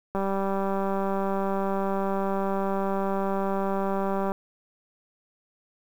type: click train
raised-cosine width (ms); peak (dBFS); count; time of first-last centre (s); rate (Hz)
1; -15; 814; 0.15-4.319; 195
effects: 8-bit